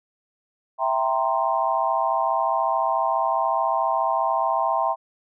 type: chord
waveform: sine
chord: C dominant seventh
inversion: first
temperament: equal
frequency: 659.3 / 784 / 932.3 / 1046.5 Hz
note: E5 / G5 / Bb5 / C6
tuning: 0 / 0 / 0 / 0 cents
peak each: -25 dBFS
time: 0.78-4.96 s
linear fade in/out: 50 ms
effects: none